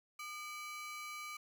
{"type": "ring-modulated tone", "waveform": "40% pulse", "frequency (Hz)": 1760, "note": "A6", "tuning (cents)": 0, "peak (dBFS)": -40, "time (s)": [0.19, 1.37], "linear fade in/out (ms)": 5, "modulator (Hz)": 549, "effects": []}